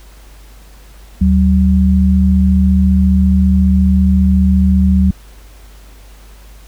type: tone pair together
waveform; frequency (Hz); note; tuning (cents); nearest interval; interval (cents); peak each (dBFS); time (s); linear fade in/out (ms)
sine; 75.4 / 190; D2 / F#3; +46 / +46; octave + major third; 1600; -10; 1.21-5.11; 5
effects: added 50 Hz sine -36 dBFS peak until 6.67 s + pink hiss -45 dBFS RMS until 6.67 s